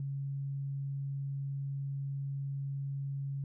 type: tone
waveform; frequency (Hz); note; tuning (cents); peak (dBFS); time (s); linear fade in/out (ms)
sine; 138.4; C#3; -2; -34; 0-3.44; 2
effects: none